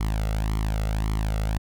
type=tone with flanger; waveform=sawtooth; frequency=53.3 Hz; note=G#1; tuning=46 cents sharp; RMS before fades=-25 dBFS; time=0-1.58 s; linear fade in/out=10 ms; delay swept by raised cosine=0.93 to 1.49 ms; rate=1.8 Hz; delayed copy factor=+0.75; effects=none